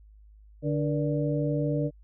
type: harmonic tone with a mistuned harmonic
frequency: 146.83 Hz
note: D3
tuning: in tune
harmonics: 1 / 2 / 3 / 4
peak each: -27 / -30 / -32 / -33 dBFS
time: 0.62-1.91 s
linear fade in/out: 50 ms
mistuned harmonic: 3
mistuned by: +130 cents
effects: added 52 Hz sine -50 dBFS peak until 2.03 s